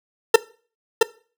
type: tone with echo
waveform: 40% pulse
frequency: 452 Hz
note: A4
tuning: 47 cents sharp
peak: -5 dBFS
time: 0.34-0.36 s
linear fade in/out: 5 ms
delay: 670 ms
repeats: 1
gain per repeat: -4 dB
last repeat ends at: 1.03 s
effects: noise-tail reverb RT60 0.4 s tail -20 dB re dry